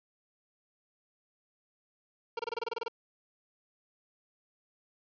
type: tone bursts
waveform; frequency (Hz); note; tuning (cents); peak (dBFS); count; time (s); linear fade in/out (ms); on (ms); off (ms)
25% pulse; 463.2; A#4; -11; -28; 11; 2.37-2.883; 5; 23; 26
effects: resampled to 11025 Hz + 9-bit